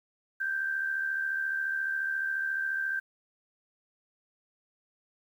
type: tone with amplitude modulation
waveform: sine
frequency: 1568 Hz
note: G6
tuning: in tune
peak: -26 dBFS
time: 0.4-3 s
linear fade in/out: 10 ms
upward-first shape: sine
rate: 74.3 Hz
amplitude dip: 50%
effects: 10-bit